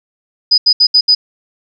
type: tone bursts at uneven times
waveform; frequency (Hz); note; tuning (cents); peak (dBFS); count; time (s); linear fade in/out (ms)
sine; 4978; D#8; 0; -5; 5; 0.51-0.58 / 0.66-0.73 / 0.8-0.87 / 0.94-1.01 / 1.08-1.15; 10
effects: none